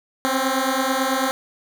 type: beating tone pair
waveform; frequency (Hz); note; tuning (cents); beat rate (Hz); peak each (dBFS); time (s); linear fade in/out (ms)
10% pulse; 259.9 / 269; C4 / C4; -11 / +48; 9.1; -14; 0.25-1.31; 0
effects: none